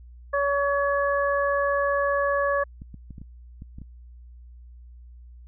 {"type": "harmonic tone", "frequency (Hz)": 565, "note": "C#5", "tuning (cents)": 33, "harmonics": [1, 2, 3], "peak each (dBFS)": [-23, -26, -28], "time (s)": [0.33, 2.64], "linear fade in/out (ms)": 10}
{"type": "clicks", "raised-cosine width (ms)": 5, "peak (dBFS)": -28, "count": 8, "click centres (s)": [2.819, 2.943, 3.107, 3.182, 3.216, 3.621, 3.785, 3.817]}
{"effects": ["added 60 Hz sine -43 dBFS peak until 5.47 s"]}